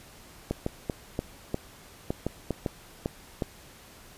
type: clicks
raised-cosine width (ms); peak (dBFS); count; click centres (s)
2; -14; 11; 0.51 / 0.664 / 0.898 / 1.191 / 1.544 / 2.105 / 2.266 / 2.507 / 2.662 / 3.059 / 3.422
effects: pink hiss -51 dBFS RMS until 4.17 s + resampled to 32000 Hz